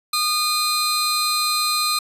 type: tone pair together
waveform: sawtooth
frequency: 1224 / 4117 Hz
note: D#6 / C8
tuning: -29 / -29 cents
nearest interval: octave + major sixth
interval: 2100 cents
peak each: -18 dBFS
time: 0.13-1.99 s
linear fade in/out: 5 ms
effects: resampled to 32000 Hz